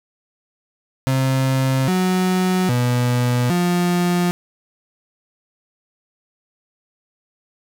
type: tone with pitch steps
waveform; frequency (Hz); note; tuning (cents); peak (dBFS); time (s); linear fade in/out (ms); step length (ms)
35% pulse; 132.4 / 184.4 / 122.9 / 176.4; C3 / F#3 / B2 / F3; +21 / -6 / -8 / +18; -14; 1.07-4.31; 0; 810
effects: none